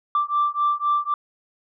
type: beating tone pair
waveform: sine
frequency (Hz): 1173 / 1176.9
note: D6 / D6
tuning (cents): -2 / +3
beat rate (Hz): 3.9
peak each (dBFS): -21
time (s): 0.15-1.14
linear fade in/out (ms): 2
effects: tanh soft clip ceiling -13 dBFS